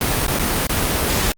pink noise with dropouts, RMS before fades -19 dBFS, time 0.01-1.32 s, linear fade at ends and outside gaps 1 ms, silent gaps 0.266-0.281 / 0.388-0.395 / 0.668-0.694 s, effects Opus 32 kbps

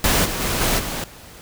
pink noise with level steps, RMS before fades -17 / -25 / -22 / -19 / -27 dBFS, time 0.04-1.04 s, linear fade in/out 2 ms, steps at 0.24 / 0.4 / 0.6 / 0.78 s, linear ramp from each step 20 ms, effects pink hiss -42 dBFS RMS until 1.41 s

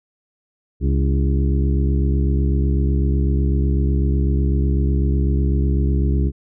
harmonic tone with a mistuned harmonic, 68 Hz, C#2, 33 cents flat, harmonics 1 / 2 / 3 / 4 / 5 / 6, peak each -16 / -22 / -26 / -28 / -30 / -32 dBFS, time 0.8-6.32 s, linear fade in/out 50 ms, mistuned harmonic 4, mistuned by +75 cents, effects none

